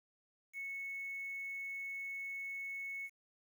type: tone with quantisation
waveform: sine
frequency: 2204 Hz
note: C#7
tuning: 11 cents flat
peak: -40 dBFS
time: 0.53-3.1 s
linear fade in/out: 50 ms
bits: 10
effects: none